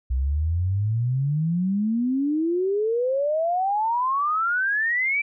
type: exponential sweep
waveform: sine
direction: up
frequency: 61.74 to 2349 Hz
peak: -20 dBFS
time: 0.1-5.22 s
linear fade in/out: 10 ms
effects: none